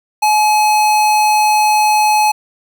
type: tone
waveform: square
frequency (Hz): 850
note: G#5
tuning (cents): +40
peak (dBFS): -10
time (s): 0.22-2.32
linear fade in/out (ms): 10
effects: none